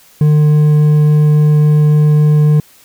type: tone with hard clipping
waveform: triangle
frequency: 150.6 Hz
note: D3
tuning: 44 cents sharp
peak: -7 dBFS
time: 0.21-2.6 s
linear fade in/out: 2 ms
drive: 7 dB
effects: white hiss -45 dBFS RMS until 2.84 s